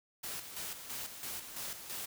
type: noise with tremolo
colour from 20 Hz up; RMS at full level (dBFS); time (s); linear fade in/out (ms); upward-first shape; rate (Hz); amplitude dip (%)
white; -41; 0.23-2.06; 10; square; 3; 55
effects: none